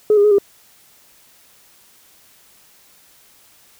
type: tone with pitch steps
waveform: sine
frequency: 424.7 / 407.3 / 420.2 / 400.7 Hz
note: G#4 / G#4 / G#4 / G4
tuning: +39 / -34 / +20 / +38 cents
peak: -8 dBFS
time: 0.1-0.384 s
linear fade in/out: 2 ms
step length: 71 ms
effects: tanh soft clip ceiling -5 dBFS + white hiss -51 dBFS RMS until 3.79 s